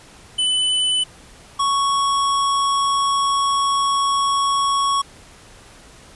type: tone pair in turn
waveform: square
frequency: 3003 / 1110.7 Hz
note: F#7 / C#6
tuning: +25 / +3 cents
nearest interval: octave + perfect fourth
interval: 1722 cents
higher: first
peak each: -17 dBFS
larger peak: neither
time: 0.38-1.04 / 1.59-5.02 s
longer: second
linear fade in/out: 10 ms
effects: pink hiss -45 dBFS RMS until 6.15 s + resampled to 24000 Hz